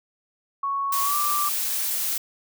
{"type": "tone with pitch glide", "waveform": "sine", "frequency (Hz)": [1108.7, 1174.6], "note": ["C#6", "D6"], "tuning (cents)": [0, 0], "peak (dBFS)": -23, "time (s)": [0.63, 1.49], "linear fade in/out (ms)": 5, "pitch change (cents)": 100, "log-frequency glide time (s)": [1.03, 1.16]}
{"type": "noise", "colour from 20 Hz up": "blue", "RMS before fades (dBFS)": -26, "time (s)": [0.92, 2.18], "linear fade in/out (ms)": 5}
{"effects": []}